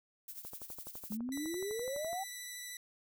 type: noise with tremolo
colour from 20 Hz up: violet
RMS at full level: -44 dBFS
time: 0.28-1.17 s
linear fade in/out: 2 ms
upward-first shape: triangle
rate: 12 Hz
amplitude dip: 80%
type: click train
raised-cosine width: 1 ms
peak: -36 dBFS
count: 21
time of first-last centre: 0.45-2.131 s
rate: 11.9 Hz
type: exponential sweep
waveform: sine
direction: up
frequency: 205.5 to 794 Hz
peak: -36 dBFS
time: 1.1-2.24 s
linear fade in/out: 10 ms
type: tone with vibrato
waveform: 10% pulse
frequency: 1974 Hz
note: B6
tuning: 1 cent flat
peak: -34 dBFS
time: 1.32-2.77 s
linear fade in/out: 2 ms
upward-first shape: sine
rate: 13 Hz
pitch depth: 11 cents each way
effects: none